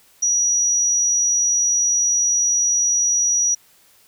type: tone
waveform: sine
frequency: 5810 Hz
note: F#8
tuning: 32 cents flat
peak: -15 dBFS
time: 0.22-3.55 s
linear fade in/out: 10 ms
effects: white hiss -54 dBFS RMS until 4.07 s